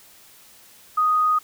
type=tone; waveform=sine; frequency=1244.5 Hz; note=D#6; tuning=in tune; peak=-16 dBFS; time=0.97-1.39 s; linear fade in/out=10 ms; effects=white hiss -50 dBFS RMS until 1.43 s